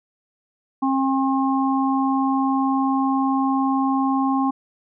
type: harmonic tone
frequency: 268.2 Hz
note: C4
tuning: 43 cents sharp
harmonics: 1 / 3 / 4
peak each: -19 / -24 / -25 dBFS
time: 0.82-4.51 s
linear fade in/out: 10 ms
effects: none